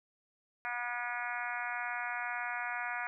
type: harmonic tone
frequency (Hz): 242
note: B3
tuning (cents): -35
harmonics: 3 / 4 / 5 / 6 / 7 / 8 / 9 / 10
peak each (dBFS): -42 / -43 / -45 / -40 / -42 / -45 / -43 / -47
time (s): 0.65-3.07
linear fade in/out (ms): 0
effects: none